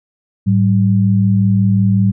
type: tone pair together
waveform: sine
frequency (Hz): 107.13 / 192.6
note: A2 / G3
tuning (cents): -46 / -30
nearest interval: minor seventh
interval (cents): 1016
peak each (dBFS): -12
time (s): 0.46-2.12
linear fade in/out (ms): 20
effects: none